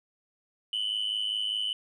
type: tone pair together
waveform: sine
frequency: 2960 / 3065 Hz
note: F#7 / G7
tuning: 0 / -40 cents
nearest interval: minor second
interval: 60 cents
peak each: -28 / -30 dBFS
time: 0.73-1.73 s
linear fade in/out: 2 ms
effects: tanh soft clip ceiling -24 dBFS